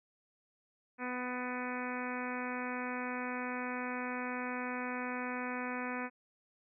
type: harmonic tone with a mistuned harmonic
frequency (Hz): 249.2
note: B3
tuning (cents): +16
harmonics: 1 / 2 / 3 / 4 / 5 / 6 / 7 / 8 / 9 / 10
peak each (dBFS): -40 / -44 / -46 / -44 / -47 / -45 / -46 / -50 / -47 / -49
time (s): 0.98-6.1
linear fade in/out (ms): 50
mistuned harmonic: 7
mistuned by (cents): +16
effects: none